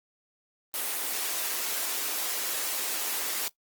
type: high-pass noise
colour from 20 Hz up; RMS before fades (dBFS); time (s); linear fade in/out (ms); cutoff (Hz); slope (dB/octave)
white; -31; 0.74-3.48; 0; 280; 24
effects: noise-tail reverb RT60 0.1 s tail -19 dB re dry + Opus 24 kbps